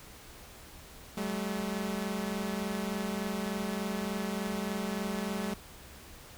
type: tone pair together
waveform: sawtooth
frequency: 191.3 / 214.7 Hz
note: G3 / A3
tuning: -42 / -42 cents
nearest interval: major second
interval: 200 cents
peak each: -31 / -31 dBFS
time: 1.17-5.54 s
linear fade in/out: 5 ms
effects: added 68 Hz sine -57 dBFS peak until 6.37 s + pink hiss -51 dBFS RMS until 6.37 s